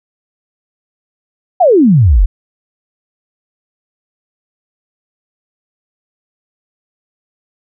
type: exponential sweep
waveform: sine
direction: down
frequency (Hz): 784 to 37.8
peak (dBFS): -4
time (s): 1.6-2.26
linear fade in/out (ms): 10
effects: none